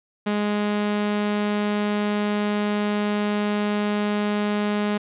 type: tone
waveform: sawtooth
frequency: 207.7 Hz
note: G#3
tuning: in tune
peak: -17 dBFS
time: 0.26-4.98 s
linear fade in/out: 10 ms
effects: resampled to 8000 Hz + 9-bit